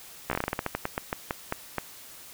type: slowing click train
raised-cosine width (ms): 0.5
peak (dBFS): -12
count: 18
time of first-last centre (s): 0.3-1.783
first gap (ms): 14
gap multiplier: 1.2
effects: white hiss -47 dBFS RMS until 2.33 s